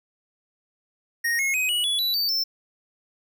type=tone with pitch steps; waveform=square; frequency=1864.7 / 2167 / 2518 / 2926 / 3400 / 3951 / 4591 / 5335 Hz; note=A#6 / C#7 / D#7 / F#7 / G#7 / B7 / D8 / E8; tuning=0 / -40 / +20 / -20 / +40 / 0 / -40 / +20 cents; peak=-22 dBFS; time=1.24-2.44 s; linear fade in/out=10 ms; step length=150 ms; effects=none